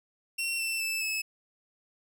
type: tone with pitch steps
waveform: sawtooth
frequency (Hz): 2724 / 2680 / 2637 / 2595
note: F7 / E7 / E7 / E7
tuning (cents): -44 / +28 / 0 / -28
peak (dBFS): -26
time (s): 0.38-1.22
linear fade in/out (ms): 10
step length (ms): 210
effects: none